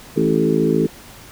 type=harmonic tone with a mistuned harmonic; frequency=54.6 Hz; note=A1; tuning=13 cents flat; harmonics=3 / 4 / 5 / 6 / 7 / 8; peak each=-21 / -21 / -21 / -21 / -21 / -21 dBFS; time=0.16-0.87 s; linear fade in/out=10 ms; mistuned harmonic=7; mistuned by=+23 cents; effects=pink hiss -41 dBFS RMS until 1.31 s